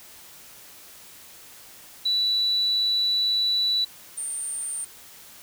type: tone pair in turn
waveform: sine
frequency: 3951 / 8929 Hz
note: B7 / C#9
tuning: 0 / +12 cents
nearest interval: octave + major second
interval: 1412 cents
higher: second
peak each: -20 / -28 dBFS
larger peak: first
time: 2.05-3.85 / 4.17-4.85 s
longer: first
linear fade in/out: 10 ms
effects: white hiss -47 dBFS RMS until 5.42 s